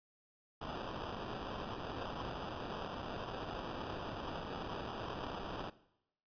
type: noise with sample-and-hold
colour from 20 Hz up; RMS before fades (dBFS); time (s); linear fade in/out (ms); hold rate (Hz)
white; -43; 0.61-5.7; 5; 2100
effects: noise-tail reverb RT60 0.8 s tail -18 dB re dry + resampled to 11025 Hz